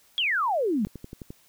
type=exponential sweep; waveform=sine; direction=down; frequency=3405 to 190 Hz; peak=-22 dBFS; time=0.18-0.85 s; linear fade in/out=0 ms
type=click train; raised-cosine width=3 ms; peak=-25 dBFS; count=6; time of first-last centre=0.87-1.305 s; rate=11.5 Hz
effects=white hiss -60 dBFS RMS until 1.48 s